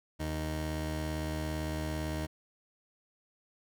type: tone pair together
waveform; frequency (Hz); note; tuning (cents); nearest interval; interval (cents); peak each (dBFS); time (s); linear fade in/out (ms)
25% pulse; 77.78 / 311.1; D#2 / D#4; 0 / 0; 2 octaves; 2400; -31 / -34; 0.19-2.27; 20
effects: none